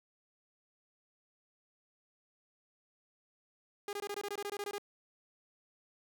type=tone bursts; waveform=sawtooth; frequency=407.1 Hz; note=G#4; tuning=35 cents flat; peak=-33 dBFS; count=13; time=3.88-4.782 s; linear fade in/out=2 ms; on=50 ms; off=21 ms; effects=none